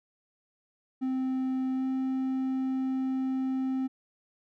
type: tone with pitch glide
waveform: triangle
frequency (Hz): 260.5 to 262.5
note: C4 to C4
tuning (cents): -7 to +6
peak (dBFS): -25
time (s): 1.01-3.88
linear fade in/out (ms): 20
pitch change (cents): +13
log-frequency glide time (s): 1.74-1.85
effects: none